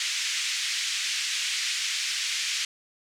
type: band-pass noise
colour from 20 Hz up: pink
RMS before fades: -29 dBFS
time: 0-2.65 s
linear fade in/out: 2 ms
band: 2100 to 7300 Hz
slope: 24 dB/octave
effects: none